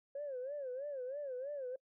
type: tone with vibrato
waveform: sine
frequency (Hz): 541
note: C#5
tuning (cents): -42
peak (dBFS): -38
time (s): 0.15-1.76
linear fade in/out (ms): 5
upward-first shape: sine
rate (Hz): 3.1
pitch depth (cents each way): 150
effects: noise-tail reverb RT60 0.1 s tail -24 dB re dry + tanh soft clip ceiling -35 dBFS